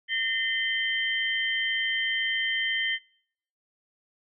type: tone cluster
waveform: sine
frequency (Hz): 1827 / 2049 / 3123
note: A#6 / C7 / G7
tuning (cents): -35 / -37 / -7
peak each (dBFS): -29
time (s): 0.08-2.99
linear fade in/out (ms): 50
effects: noise-tail reverb RT60 0.7 s tail -26 dB re dry